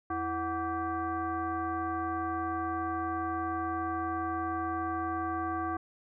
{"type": "tone with frequency modulation", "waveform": "sine", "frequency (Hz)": 742, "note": "F#5", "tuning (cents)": 5, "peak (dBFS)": -30, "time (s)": [0.1, 5.77], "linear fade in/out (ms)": 5, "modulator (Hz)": 413, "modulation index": 1.5, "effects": []}